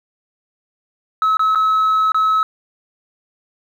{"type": "tone with dropouts", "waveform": "sine", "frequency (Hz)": 1290, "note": "E6", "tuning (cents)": -38, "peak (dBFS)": -10, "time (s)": [1.22, 2.43], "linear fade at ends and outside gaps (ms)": 1, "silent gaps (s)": [[1.37, 1.394], [1.549, 1.556], [2.119, 2.145]], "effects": ["tanh soft clip ceiling -11 dBFS", "8-bit"]}